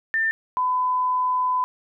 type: tone pair in turn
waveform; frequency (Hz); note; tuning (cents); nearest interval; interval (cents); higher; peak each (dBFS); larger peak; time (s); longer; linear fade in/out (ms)
sine; 1793 / 1006.3; A6 / B5; +32 / +32; minor seventh; 1000; first; -19; neither; 0.14-0.31 / 0.57-1.64; second; 0
effects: none